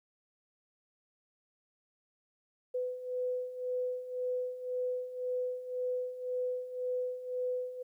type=beating tone pair; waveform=sine; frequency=500 / 501.9 Hz; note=B4 / B4; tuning=+21 / +28 cents; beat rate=1.9 Hz; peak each=-39 / -34 dBFS; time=2.74-7.83 s; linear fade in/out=10 ms; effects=12-bit

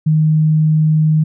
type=tone; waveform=sine; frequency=155.56 Hz; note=D#3; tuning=in tune; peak=-9 dBFS; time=0.06-1.24 s; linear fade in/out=10 ms; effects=none

